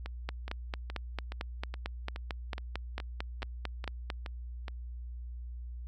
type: two click trains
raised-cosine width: 0.3 ms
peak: -19 / -24 dBFS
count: 18 / 12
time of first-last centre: 0.29-4.102 / 0.06-4.682 s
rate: 4.46 / 2.38 Hz
effects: added 60 Hz sine -39 dBFS peak until 5.87 s